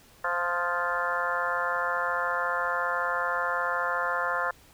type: harmonic tone with a mistuned harmonic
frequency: 174.61 Hz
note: F3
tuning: in tune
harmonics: 3 / 4 / 5 / 6 / 7 / 8 / 9 / 10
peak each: -34 / -35 / -38 / -31 / -36 / -31 / -40 / -33 dBFS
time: 0.24-4.51 s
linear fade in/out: 5 ms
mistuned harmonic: 7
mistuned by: +30 cents
effects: pink hiss -56 dBFS RMS until 4.73 s